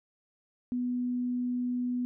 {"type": "tone", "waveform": "sine", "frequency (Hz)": 246.9, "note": "B3", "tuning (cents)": 0, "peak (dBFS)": -28, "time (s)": [0.72, 2.05], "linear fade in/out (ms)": 0, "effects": []}